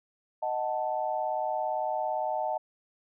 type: chord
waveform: sine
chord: D# diminished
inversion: none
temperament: equal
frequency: 622.3 / 740 / 880 Hz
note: D#5 / F#5 / A5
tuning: 0 / 0 / 0 cents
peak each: -32 dBFS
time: 0.42-2.58 s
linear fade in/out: 10 ms
effects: none